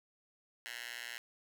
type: tone with high-pass filter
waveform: 10% pulse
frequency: 119.4 Hz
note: A#2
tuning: 42 cents sharp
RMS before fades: -45 dBFS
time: 0.66-1.18 s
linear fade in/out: 0 ms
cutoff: 2000 Hz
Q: 1.8
effects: none